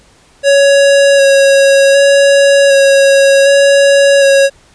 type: tone with vibrato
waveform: square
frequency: 554.4 Hz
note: C#5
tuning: in tune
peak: -5 dBFS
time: 0.43-4.5 s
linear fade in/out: 50 ms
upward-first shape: square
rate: 0.66 Hz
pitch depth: 12 cents each way
effects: pink hiss -46 dBFS RMS until 4.74 s + resampled to 22050 Hz